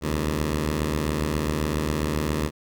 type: beating tone pair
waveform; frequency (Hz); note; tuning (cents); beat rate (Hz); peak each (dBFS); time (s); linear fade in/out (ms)
10% pulse; 69.3 / 76.7; C#2 / D#2; 0 / -24; 7.4; -22 / -16; 0.01-2.51; 50
effects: none